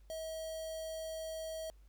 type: tone with notch filter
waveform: square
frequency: 641 Hz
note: E5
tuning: 49 cents flat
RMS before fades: -42 dBFS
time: 0.1-1.7 s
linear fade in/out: 0 ms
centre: 1700 Hz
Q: 0.96
effects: added 50 Hz sine -57 dBFS peak until 1.88 s + pink hiss -75 dBFS RMS until 1.88 s